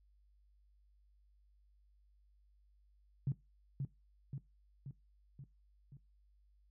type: tone with echo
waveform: sine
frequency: 137.2 Hz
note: C#3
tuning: 17 cents flat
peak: -31 dBFS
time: 3.27-3.32 s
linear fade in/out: 2 ms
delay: 530 ms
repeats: 5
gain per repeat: -4 dB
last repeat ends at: 5.97 s
effects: noise-tail reverb RT60 0.2 s tail -18 dB re dry + added 50 Hz sine -66 dBFS peak until 6.7 s

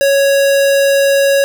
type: tone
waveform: square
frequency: 554.4 Hz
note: C#5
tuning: in tune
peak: -9 dBFS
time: 0.01-1.44 s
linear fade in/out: 0 ms
effects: none

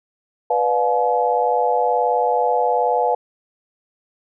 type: chord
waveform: sine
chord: B diminished seventh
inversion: none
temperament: just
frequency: 493.9 / 592.7 / 711.2 / 853.4 Hz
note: B4 / D5 / F5 / Ab5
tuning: 0 / +16 / +31 / +47 cents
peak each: -20 / -25 / -20 / -20 dBFS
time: 0.5-3.15 s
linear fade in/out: 5 ms
effects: none

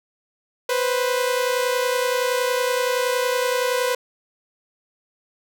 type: tone pair together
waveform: sawtooth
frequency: 493.9 / 524.6 Hz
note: B4 / C5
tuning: 0 / +4 cents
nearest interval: minor second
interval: 104 cents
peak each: -17 / -21 dBFS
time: 0.69-3.95 s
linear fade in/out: 5 ms
effects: none

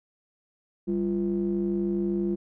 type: ring-modulated tone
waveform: triangle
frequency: 74.3 Hz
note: D2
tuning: 21 cents sharp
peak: -19 dBFS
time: 0.87-2.36 s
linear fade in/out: 20 ms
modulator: 271 Hz
effects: none

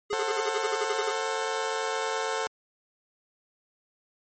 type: tone bursts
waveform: square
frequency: 415.3 Hz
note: G#4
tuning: in tune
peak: -28 dBFS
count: 12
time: 0.1-1.113 s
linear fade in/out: 10 ms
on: 45 ms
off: 43 ms
type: chord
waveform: 20% pulse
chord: F# diminished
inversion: first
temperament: just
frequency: 444 / 532.8 / 740 Hz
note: A4 / C5 / F#5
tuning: +16 / +31 / 0 cents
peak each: -25 / -28 / -30 dBFS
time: 0.13-2.47 s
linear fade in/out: 0 ms
effects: MP3 32 kbps

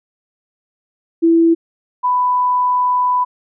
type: tone pair in turn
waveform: sine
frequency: 331.8 / 994.3 Hz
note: E4 / B5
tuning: +11 / +11 cents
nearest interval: octave + perfect fifth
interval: 1900 cents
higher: second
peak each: -8 / -12 dBFS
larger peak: first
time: 1.22-1.55 / 2.03-3.25 s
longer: second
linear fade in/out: 20 ms
effects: none

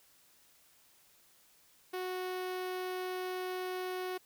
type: tone with notch filter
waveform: sawtooth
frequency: 368 Hz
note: F#4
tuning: 9 cents flat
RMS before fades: -38 dBFS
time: 1.93-4.18 s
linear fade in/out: 10 ms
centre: 7300 Hz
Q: 1.2
effects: white hiss -65 dBFS RMS until 4.25 s

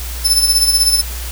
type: tone with tremolo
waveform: 25% pulse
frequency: 5274 Hz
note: E8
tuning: in tune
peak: -3 dBFS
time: 0.24-1.02 s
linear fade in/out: 20 ms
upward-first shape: sine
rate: 16 Hz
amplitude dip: 60%
effects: added 60 Hz sine -23 dBFS peak until 1.31 s + white hiss -29 dBFS RMS until 1.31 s

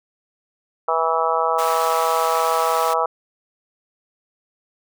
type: harmonic tone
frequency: 163.1 Hz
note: E3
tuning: 18 cents flat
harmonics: 3 / 4 / 5 / 6 / 7 / 8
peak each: -24 / -24 / -24 / -24 / -24 / -24 dBFS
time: 0.88-3.06 s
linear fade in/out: 5 ms
type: high-pass noise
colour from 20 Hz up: pink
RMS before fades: -31 dBFS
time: 1.58-2.94 s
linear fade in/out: 10 ms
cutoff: 960 Hz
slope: 96 dB/octave
effects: none

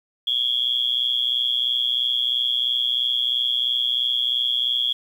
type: tone with amplitude modulation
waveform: sine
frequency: 3322 Hz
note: G#7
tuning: in tune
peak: -15 dBFS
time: 0.27-4.93 s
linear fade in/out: 5 ms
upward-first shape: sine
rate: 123 Hz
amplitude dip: 95%
effects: 8-bit

